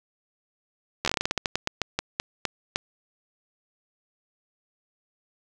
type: slowing click train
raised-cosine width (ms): 0.2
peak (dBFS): -7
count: 19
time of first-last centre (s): 1.05-2.759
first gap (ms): 12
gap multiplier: 1.21
effects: none